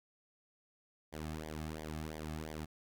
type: tone with flanger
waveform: sawtooth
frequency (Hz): 77.78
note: D#2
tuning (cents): 0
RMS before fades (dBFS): -43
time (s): 1.12-2.66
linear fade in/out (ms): 20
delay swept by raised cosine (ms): 0.73 to 2.13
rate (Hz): 2.9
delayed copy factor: -0.9
effects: none